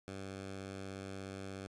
10% pulse tone, 96.8 Hz, G2, 21 cents flat, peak -35 dBFS, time 0.08-1.67 s, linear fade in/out 0 ms, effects resampled to 22050 Hz

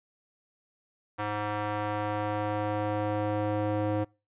square tone with band-pass filter sweep, 104.9 Hz, G#2, 18 cents sharp, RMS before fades -30 dBFS, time 1.18-4.05 s, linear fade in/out 20 ms, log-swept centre 1100 to 470 Hz, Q 1.1, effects noise-tail reverb RT60 0.3 s tail -25 dB re dry + resampled to 8000 Hz

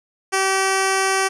10% pulse tone with low-pass filter, 384.6 Hz, G4, 33 cents flat, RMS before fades -19 dBFS, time 0.32-1.29 s, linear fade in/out 20 ms, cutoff 8700 Hz, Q 1.8, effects none

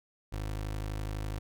25% pulse tone, 52 Hz, G#1, 3 cents sharp, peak -30 dBFS, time 0.32-1.39 s, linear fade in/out 10 ms, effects none

